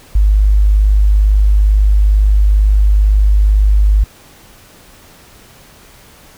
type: tone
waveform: sine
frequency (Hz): 51.1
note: G#1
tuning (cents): -27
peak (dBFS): -6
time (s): 0.15-4.04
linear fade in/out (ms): 5
effects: pink hiss -42 dBFS RMS until 6.37 s